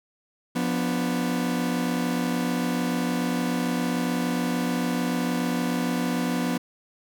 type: chord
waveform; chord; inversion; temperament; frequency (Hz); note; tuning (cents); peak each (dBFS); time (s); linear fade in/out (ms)
40% pulse; B diminished; second; equal with one note detuned; 176.44 / 246.9 / 293.7; F3 / B3 / D4; +18 / 0 / 0; -28 / -25 / -31; 0.55-6.58; 10
effects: none